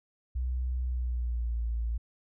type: tone with pitch glide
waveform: sine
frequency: 62.7 to 57.17 Hz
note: B1 to A#1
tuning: +27 to -33 cents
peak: -28 dBFS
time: 0.35-1.98 s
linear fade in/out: 10 ms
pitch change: -160 cents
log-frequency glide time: 0.84-1.64 s
effects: none